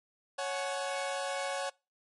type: chord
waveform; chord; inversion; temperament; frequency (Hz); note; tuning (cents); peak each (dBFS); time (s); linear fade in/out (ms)
sawtooth; C# suspended fourth; none; equal with one note detuned; 554.4 / 740 / 851.5; C#5 / F#5 / G#5; 0 / 0 / +43; -31 / -34 / -37; 0.38-1.7; 10
effects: noise-tail reverb RT60 0.3 s tail -26 dB re dry + MP3 48 kbps